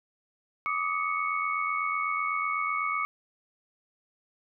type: tone cluster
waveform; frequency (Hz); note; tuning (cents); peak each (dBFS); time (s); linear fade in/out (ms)
sine; 1167 / 1255 / 2219; D6 / D#6 / C#7; -11 / +15 / +1; -31; 0.66-3.05; 0
effects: none